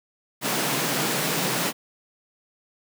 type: high-pass noise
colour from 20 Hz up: pink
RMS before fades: -25 dBFS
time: 0.41-1.73 s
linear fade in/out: 50 ms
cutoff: 130 Hz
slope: 96 dB/octave
effects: none